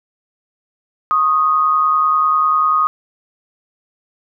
sine tone pair together, 1094.8 / 1245 Hz, C#6 / D#6, -22 / +1 cents, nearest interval major second, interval 223 cents, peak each -19 / -12 dBFS, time 1.11-2.87 s, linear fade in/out 0 ms, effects none

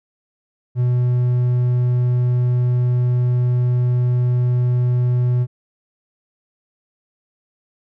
triangle tone, 123.47 Hz, B2, in tune, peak -12 dBFS, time 0.75-5.47 s, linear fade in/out 50 ms, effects none

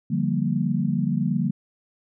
sine chord, G minor seventh, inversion second, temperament equal, 146.83 / 174.61 / 196 / 233.1 Hz, D3 / F3 / G3 / Bb3, 0 / 0 / 0 / 0 cents, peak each -26 dBFS, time 0.1-1.51 s, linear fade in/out 10 ms, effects none

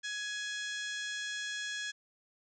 harmonic tone with a mistuned harmonic, 836 Hz, G#5, 11 cents sharp, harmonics 2 / 3 / 4 / 5 / 6 / 7 / 8 / 9 / 10, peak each -38 / -49 / -42 / -50 / -48 / -52 / -47 / -55 / -58 dBFS, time 0.03-1.92 s, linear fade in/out 20 ms, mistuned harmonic 6, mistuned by +54 cents, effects none

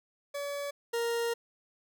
40% pulse tone pair in turn, 570 / 467.1 Hz, C#5 / A#4, +48 / +3 cents, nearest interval minor third, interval 345 cents, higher first, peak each -33 / -28 dBFS, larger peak second, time 0.34-0.71 / 0.93-1.34 s, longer second, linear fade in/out 10 ms, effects none

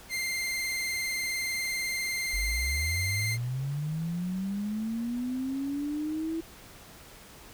sawtooth tone with vibrato, 2093 Hz, C7, in tune, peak -26 dBFS, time 0.09-3.38 s, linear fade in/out 50 ms, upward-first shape sine, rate 20 Hz, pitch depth 30 cents each way
sine linear sweep, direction up, 44.87 to 330 Hz, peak -29 dBFS, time 2.33-6.41 s, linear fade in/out 10 ms
effects pink hiss -50 dBFS RMS until 7.53 s

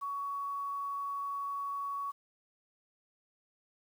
sine tone with quantisation, 1122 Hz, C#6, 21 cents sharp, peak -34 dBFS, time 0.01-2.12 s, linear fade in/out 20 ms, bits 10, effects none

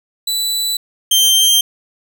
sawtooth tone pair in turn, 3970 / 3151 Hz, B7 / G7, +8 / +8 cents, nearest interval major third, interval 400 cents, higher first, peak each -13 / -6 dBFS, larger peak second, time 0.27-0.77 / 1.11-1.61 s, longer neither, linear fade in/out 5 ms, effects none

